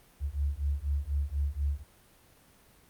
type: beating tone pair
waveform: sine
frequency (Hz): 69.3 / 73.4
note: C#2 / D2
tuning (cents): 0 / 0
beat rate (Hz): 4.1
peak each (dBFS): -31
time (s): 0.2-1.84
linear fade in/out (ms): 50
effects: pink hiss -60 dBFS RMS until 2.89 s + Opus 32 kbps